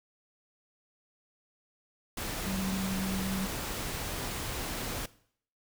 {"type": "tone in noise", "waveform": "sine", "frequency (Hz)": 190.7, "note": "G3", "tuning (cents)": -47, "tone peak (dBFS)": -32, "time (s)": [2.46, 3.46], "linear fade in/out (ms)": 5, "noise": "pink", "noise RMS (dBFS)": -36, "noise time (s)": [2.17, 5.06], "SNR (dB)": 1, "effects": ["noise-tail reverb RT60 0.6 s tail -19 dB re dry"]}